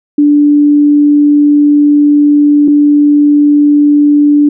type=tone pair in turn; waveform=sine; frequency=292.5 / 292.5 Hz; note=D4 / D4; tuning=-7 / -7 cents; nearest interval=unison; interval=0 cents; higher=neither; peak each=-3 dBFS; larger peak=neither; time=0.18-2.68 / 2.68-4.49 s; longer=first; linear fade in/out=5 ms; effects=none